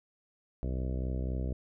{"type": "harmonic tone", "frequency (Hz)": 63.9, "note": "C2", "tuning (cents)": -40, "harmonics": [1, 2, 3, 4, 5, 6, 7, 8, 9, 10], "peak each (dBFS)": [-32, -38, -42, -44, -46, -48, -49, -50, -51, -52], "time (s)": [0.63, 1.53], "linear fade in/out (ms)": 0, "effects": []}